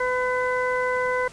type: harmonic tone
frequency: 503 Hz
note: B4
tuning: 32 cents sharp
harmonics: 1 / 2 / 3 / 4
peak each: -24 / -27 / -29 / -30 dBFS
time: 0-1.28 s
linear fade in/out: 5 ms
effects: pink hiss -45 dBFS RMS until 1.32 s + resampled to 22050 Hz